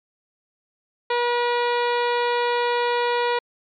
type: harmonic tone with a mistuned harmonic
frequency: 481.7 Hz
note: B4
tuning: 43 cents flat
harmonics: 1 / 2 / 3 / 4 / 5 / 6 / 7 / 8 / 9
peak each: -22 / -23 / -31 / -31 / -33 / -37 / -37 / -38 / -40 dBFS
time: 1.1-3.39 s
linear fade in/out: 5 ms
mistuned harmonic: 7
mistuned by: +34 cents
effects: MP3 96 kbps